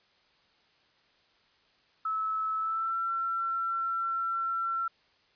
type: tone with pitch glide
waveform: sine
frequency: 1301 to 1351.6 Hz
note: E6 to E6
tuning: -23 to +43 cents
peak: -28 dBFS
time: 2.05-4.88 s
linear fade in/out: 5 ms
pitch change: +66 cents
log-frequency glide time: 2.57-2.98 s
effects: white hiss -66 dBFS RMS until 5.35 s + resampled to 11025 Hz